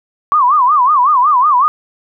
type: tone with vibrato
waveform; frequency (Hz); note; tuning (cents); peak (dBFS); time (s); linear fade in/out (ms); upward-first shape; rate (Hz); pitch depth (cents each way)
sine; 1097; C#6; -18; -7; 0.32-1.68; 0; sine; 5.4; 210
effects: none